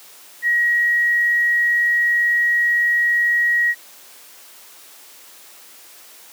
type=tone; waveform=sine; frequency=1901 Hz; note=A#6; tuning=33 cents sharp; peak=-14 dBFS; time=0.42-3.75 s; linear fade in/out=50 ms; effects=white hiss -44 dBFS RMS until 6.32 s + high-pass 300 Hz 12 dB/octave